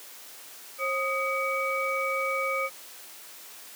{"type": "tone cluster", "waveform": "sine", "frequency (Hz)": [536, 1246, 2272], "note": ["C5", "D#6", "C#7"], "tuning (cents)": [42, 2, 42], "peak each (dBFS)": -30, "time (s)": [0.78, 2.7], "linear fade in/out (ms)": 50, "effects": ["white hiss -46 dBFS RMS until 3.75 s", "high-pass 300 Hz 12 dB/octave"]}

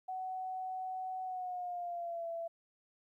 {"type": "tone with pitch glide", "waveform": "sine", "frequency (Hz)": [748, 670.3], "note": ["F#5", "E5"], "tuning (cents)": [19, 29], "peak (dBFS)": -37, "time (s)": [0.08, 2.48], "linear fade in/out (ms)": 10, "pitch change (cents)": -190, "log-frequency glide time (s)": [1.23, 2.27], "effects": ["13-bit"]}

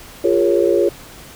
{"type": "chord", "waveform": "sine", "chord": "Bb minor seventh", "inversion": "second", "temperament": "equal with one note detuned", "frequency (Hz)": [349.2, 406.5, 466.2, 554.4], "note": ["F4", "Ab4", "Bb4", "Db5"], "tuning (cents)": [0, -37, 0, 0], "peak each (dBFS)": [-16, -17, -20, -18], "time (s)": [0.24, 0.89], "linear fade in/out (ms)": 5, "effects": ["pink hiss -39 dBFS RMS until 1.35 s"]}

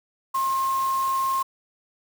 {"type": "tone in noise", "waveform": "sine", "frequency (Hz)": 1067, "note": "C6", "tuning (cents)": 34, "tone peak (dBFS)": -21, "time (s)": [0.34, 1.43], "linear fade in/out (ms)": 10, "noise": "white", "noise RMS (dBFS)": -38, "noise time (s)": [0.34, 1.43], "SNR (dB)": 14, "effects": []}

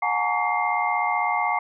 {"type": "tone cluster", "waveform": "sine", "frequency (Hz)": [723, 837, 913, 1132, 2109], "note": ["F#5", "G#5", "A#5", "C#6", "C7"], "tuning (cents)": [-40, 13, -36, 36, 13], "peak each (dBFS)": -27, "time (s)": [0.02, 1.59], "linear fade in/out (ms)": 5, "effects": []}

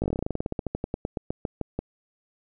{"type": "slowing click train", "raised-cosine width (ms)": 2, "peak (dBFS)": -14, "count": 26, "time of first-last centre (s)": [0.02, 1.79], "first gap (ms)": 18, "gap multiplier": 1.1, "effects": []}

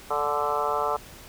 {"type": "harmonic tone with a mistuned harmonic", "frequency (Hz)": 146.83, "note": "D3", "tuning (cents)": 0, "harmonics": [3, 4, 5, 6, 7, 8, 9], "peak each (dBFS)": [-31, -31, -31, -31, -31, -31, -31], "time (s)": [0.1, 0.97], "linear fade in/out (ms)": 10, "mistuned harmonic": 6, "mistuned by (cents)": -25, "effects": ["pink hiss -46 dBFS RMS until 1.28 s"]}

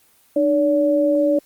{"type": "tone pair together", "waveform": "sine", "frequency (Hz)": [302.2, 572], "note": ["D4", "D5"], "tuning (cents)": [50, -46], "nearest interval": "major seventh", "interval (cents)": 1104, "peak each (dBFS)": [-18, -16], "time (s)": [0.36, 1.39], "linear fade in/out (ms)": 5, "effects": ["white hiss -56 dBFS RMS until 1.45 s", "Opus 24 kbps"]}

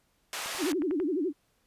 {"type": "band-pass noise", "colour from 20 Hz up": "pink", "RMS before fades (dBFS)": -36, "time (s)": [0.33, 0.72], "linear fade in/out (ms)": 0, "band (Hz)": [810, 11000], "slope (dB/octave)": 12}
{"type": "click train", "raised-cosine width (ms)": 0.5, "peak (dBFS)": -27, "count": 7, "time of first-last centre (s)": [0.46, 1.001], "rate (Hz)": 11.1}
{"type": "tone with vibrato", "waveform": "sine", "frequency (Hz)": 329.6, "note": "E4", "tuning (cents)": 0, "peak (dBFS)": -26, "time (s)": [0.58, 1.33], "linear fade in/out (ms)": 50, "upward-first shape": "sine", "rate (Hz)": 12, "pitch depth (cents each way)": 270}
{"effects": ["pink hiss -71 dBFS RMS until 1.66 s", "resampled to 32000 Hz"]}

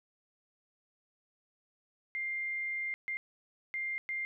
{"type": "tone bursts at uneven times", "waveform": "sine", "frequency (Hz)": 2100, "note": "C7", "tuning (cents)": 6, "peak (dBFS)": -33, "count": 4, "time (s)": [[2.15, 2.94], [3.08, 3.17], [3.74, 3.98], [4.09, 4.25]], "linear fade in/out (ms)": 0, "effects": []}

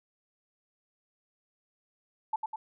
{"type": "tone with echo", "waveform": "sine", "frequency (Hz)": 876, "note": "A5", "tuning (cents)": -8, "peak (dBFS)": -26, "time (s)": [2.33, 2.36], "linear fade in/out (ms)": 5, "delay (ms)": 100, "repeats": 2, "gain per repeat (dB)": -4, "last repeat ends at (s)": 2.56, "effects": []}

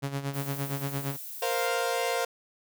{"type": "tone with tremolo", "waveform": "sawtooth", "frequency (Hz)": 139.1, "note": "C#3", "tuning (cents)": 6, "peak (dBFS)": -24, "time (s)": [0.02, 1.17], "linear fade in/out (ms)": 20, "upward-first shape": "sine", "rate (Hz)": 8.7, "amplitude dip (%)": 70}
{"type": "noise", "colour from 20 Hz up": "violet", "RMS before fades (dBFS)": -40, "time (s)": [0.33, 1.68], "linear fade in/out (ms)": 20}
{"type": "chord", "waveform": "sawtooth", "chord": "Bb suspended second", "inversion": "none", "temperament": "equal", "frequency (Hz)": [466.2, 523.3, 698.5], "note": ["Bb4", "C5", "F5"], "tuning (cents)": [0, 0, 0], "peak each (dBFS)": -27, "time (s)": [1.42, 2.25], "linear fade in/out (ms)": 5}
{"effects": []}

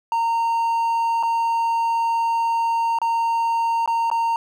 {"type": "tone with dropouts", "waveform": "triangle", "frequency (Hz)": 921, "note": "A#5", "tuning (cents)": -21, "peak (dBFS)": -16, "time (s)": [0.12, 4.36], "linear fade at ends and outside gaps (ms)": 1, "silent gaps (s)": [[1.228, 1.233], [2.987, 3.016], [3.86, 3.876], [4.101, 4.114]], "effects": []}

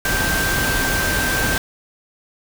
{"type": "tone in noise", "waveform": "sine", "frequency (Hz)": 1568, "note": "G6", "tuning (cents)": 0, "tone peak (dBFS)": -21, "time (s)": [0.05, 1.58], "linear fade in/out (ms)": 2, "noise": "pink", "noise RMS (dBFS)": -21, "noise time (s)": [0.05, 1.58], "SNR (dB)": -3, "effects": []}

